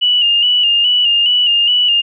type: tone with vibrato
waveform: sine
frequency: 2886 Hz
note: F#7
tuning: 44 cents flat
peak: -9 dBFS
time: 0.01-2.02 s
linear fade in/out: 20 ms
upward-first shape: square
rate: 2.4 Hz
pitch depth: 40 cents each way
effects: none